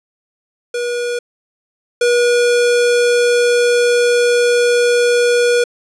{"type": "tone pair in turn", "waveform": "square", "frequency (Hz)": [482.4, 482.4], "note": ["B4", "B4"], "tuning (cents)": [-41, -41], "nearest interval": "unison", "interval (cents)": 0, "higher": "neither", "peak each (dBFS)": [-18, -11], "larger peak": "second", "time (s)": [[0.74, 1.19], [2.01, 5.64]], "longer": "second", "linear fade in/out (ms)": 5, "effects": ["resampled to 22050 Hz", "8-bit"]}